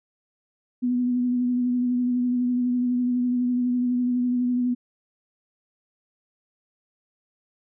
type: tone with vibrato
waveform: sine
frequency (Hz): 246.9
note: B3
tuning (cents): 0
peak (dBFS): -20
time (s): 0.82-4.75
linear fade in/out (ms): 20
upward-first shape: triangle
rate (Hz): 12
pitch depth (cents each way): 27
effects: none